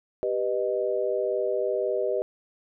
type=chord; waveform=sine; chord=G augmented; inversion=none; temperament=equal with one note detuned; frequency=392 / 493.9 / 617.6 Hz; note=G4 / B4 / D#5; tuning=0 / 0 / -13 cents; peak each=-28 dBFS; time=0.23-2.22 s; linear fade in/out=0 ms; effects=none